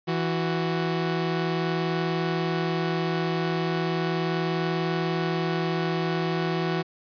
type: tone pair together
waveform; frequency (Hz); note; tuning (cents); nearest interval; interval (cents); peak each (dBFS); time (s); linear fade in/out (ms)
sawtooth; 164.82 / 370; E3 / F#4; 0 / 0; octave + major second; 1400; -22 / -24; 0.07-6.83; 20
effects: resampled to 11025 Hz